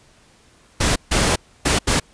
pink noise bursts at uneven times, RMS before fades -17 dBFS, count 4, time 0.8-0.96 / 1.11-1.36 / 1.65-1.79 / 1.87-2 s, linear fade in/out 10 ms, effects pink hiss -53 dBFS RMS until 2.13 s + resampled to 22050 Hz

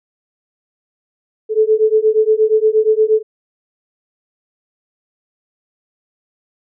sine beating tone pair, 430.7 / 439.2 Hz, A4 / A4, -37 / -3 cents, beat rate 8.5 Hz, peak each -13 dBFS, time 1.49-3.23 s, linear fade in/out 50 ms, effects none

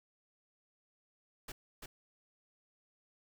pink noise with echo, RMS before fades -45 dBFS, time 1.48-1.52 s, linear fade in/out 5 ms, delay 340 ms, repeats 1, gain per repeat -3 dB, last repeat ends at 1.86 s, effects none

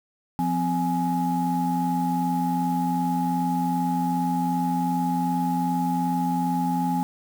sine tone cluster, 174.8 / 257.4 / 837 Hz, F3 / C4 / G#5, +2 / -28 / +13 cents, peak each -25 dBFS, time 0.39-7.03 s, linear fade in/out 0 ms, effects tanh soft clip ceiling -14 dBFS + 7-bit

